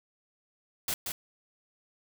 white noise with echo, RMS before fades -31 dBFS, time 0.88-0.94 s, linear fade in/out 2 ms, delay 180 ms, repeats 1, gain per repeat -4 dB, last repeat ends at 1.12 s, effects none

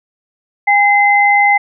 sine tone pair together, 813 / 2060 Hz, G#5 / C7, -37 / -28 cents, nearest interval octave + major third, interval 1609 cents, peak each -10 dBFS, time 0.67-1.58 s, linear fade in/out 10 ms, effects none

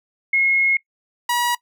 sine / sawtooth tone pair in turn, 2163 / 963.5 Hz, C#7 / B5, -43 / -43 cents, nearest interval octave + major second, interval 1400 cents, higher first, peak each -14 dBFS, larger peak neither, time 0.33-0.77 / 1.29-1.55 s, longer first, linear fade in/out 5 ms, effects noise-tail reverb RT60 0.1 s tail -21 dB re dry

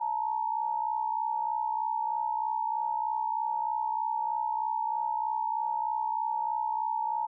sine tone pair together, 869.1 / 932.3 Hz, A5 / A#5, -22 / 0 cents, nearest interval minor second, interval 122 cents, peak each -30 / -31 dBFS, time 0-7.27 s, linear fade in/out 20 ms, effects none

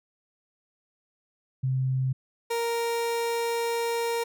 sine / 30% pulse tone pair in turn, 130.81 / 466.2 Hz, C3 / A#4, 0 / 0 cents, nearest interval octave + minor seventh, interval 2200 cents, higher second, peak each -23 dBFS, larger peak neither, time 1.63-2.13 / 2.5-4.24 s, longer second, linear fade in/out 10 ms, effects none

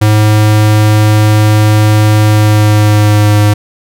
square tone with pitch glide, 106.7 to 104.44 Hz, G#2 to G#2, +47 to +10 cents, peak -5 dBFS, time 0.01-3.54 s, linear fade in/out 10 ms, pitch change -37 cents, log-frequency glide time 2.22-3.43 s, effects none

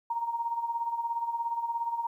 sine tone with tremolo, 932.3 Hz, A#5, in tune, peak -26 dBFS, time 0.1-2.07 s, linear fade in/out 5 ms, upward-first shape sine, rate 17 Hz, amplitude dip 65%, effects 11-bit

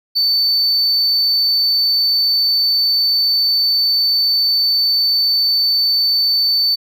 triangle tone, 4527 Hz, C#8, 36 cents sharp, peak -11 dBFS, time 0.15-6.76 s, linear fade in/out 20 ms, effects none

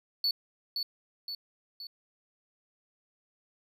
triangle tone with echo, 4450 Hz, C#8, 6 cents sharp, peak -24 dBFS, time 0.24-0.31 s, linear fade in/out 2 ms, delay 520 ms, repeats 3, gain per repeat -5 dB, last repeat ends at 1.87 s, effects none

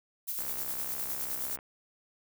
violet noise with tremolo, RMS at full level -34 dBFS, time 0.27-1.57 s, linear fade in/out 20 ms, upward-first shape square, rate 9.7 Hz, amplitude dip 30%
click train, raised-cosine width 0.5 ms, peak -30 dBFS, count 80, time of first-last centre 0.39-1.589 s, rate 65.9 Hz
effects none

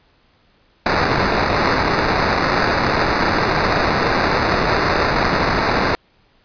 white noise with sample-and-hold, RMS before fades -17 dBFS, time 0.86-5.95 s, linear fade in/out 0 ms, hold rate 3150 Hz, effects pink hiss -57 dBFS RMS until 6.44 s + resampled to 11025 Hz

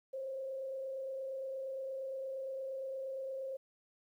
sine tone with frequency modulation, 533 Hz, C5, 32 cents sharp, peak -38 dBFS, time 0.13-3.57 s, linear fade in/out 10 ms, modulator 28.6 Hz, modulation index 0.37, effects 12-bit

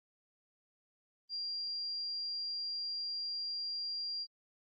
sine tone, 4768 Hz, D8, 25 cents sharp, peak -36 dBFS, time 1.29-4.27 s, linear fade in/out 50 ms, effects Opus 24 kbps

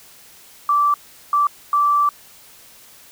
sine tone bursts at uneven times, 1165 Hz, D6, 14 cents flat, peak -13 dBFS, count 3, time 0.69-0.94 / 1.33-1.47 / 1.73-2.09 s, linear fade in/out 2 ms, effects white hiss -46 dBFS RMS until 3.11 s

